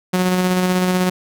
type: tone with tremolo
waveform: sawtooth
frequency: 182.8 Hz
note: F#3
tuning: 21 cents flat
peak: -10 dBFS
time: 0.13-1.1 s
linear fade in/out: 10 ms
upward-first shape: square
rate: 16 Hz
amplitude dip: 25%
effects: none